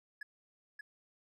triangle tone with echo, 1697 Hz, G#6, 37 cents sharp, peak -39 dBFS, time 0.21-0.23 s, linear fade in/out 5 ms, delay 580 ms, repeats 1, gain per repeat -3 dB, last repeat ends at 0.81 s, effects none

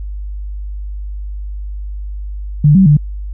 sine tone with pitch steps, 148.1 / 191.1 / 147.8 Hz, D3 / G3 / D3, +15 / -44 / +11 cents, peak -4 dBFS, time 2.64-2.97 s, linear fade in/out 5 ms, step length 110 ms, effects added 50 Hz sine -21 dBFS peak until 3.33 s

